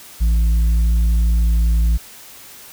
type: tone with tanh clipping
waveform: sine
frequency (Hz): 56.2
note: A1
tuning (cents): +37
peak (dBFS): -13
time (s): 0.2-1.98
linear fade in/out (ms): 20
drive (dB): 5
effects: white hiss -40 dBFS RMS until 2.72 s